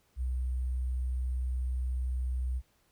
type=tone with sample-and-hold; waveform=sine; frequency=63.1 Hz; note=B1; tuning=38 cents sharp; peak=-29 dBFS; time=0.16-2.62 s; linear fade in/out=50 ms; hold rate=8820 Hz; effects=pink hiss -70 dBFS RMS until 2.91 s